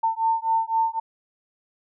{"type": "beating tone pair", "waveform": "sine", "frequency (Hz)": [899, 902.9], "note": ["A5", "A5"], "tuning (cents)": [37, 44], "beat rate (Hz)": 3.9, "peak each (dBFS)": -23, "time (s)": [0.03, 1], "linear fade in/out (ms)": 10, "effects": []}